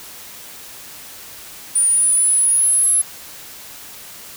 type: linear sweep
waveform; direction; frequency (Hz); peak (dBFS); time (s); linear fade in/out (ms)
sine; up; 9397 to 11020; -12; 1.75-3.02; 10
effects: white hiss -37 dBFS RMS until 4.36 s